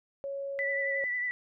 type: tone with pitch glide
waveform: sine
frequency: 554.4 to 550.3 Hz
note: C#5 to C#5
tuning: 0 to -13 cents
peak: -33 dBFS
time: 0.24-1.04 s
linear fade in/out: 0 ms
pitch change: -13 cents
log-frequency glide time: 0.72-0.89 s
type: tone with vibrato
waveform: sine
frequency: 1975.5 Hz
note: B6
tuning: in tune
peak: -29 dBFS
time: 0.59-1.31 s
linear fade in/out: 0 ms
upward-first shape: sine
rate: 11 Hz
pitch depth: 24 cents each way
effects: none